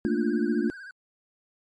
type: chord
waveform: sine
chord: Bb major seventh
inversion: third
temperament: equal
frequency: 220 / 233.1 / 293.7 / 349.2 Hz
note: A3 / Bb3 / D4 / F4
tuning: 0 / 0 / 0 / 0 cents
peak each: -28 dBFS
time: 0.05-0.7 s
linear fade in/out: 0 ms
type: tone with vibrato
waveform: triangle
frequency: 1554 Hz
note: G6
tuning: 16 cents flat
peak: -38 dBFS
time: 0.05-0.91 s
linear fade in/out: 2 ms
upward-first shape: sine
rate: 16 Hz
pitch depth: 91 cents each way
effects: MP3 48 kbps